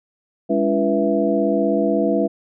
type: tone cluster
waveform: sine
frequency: 205 / 283.8 / 339.9 / 488.3 / 662 Hz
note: G#3 / C#4 / F4 / B4 / E5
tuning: -22 / +41 / -47 / -20 / +7 cents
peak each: -22 dBFS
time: 0.49-2.28 s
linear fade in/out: 20 ms
effects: none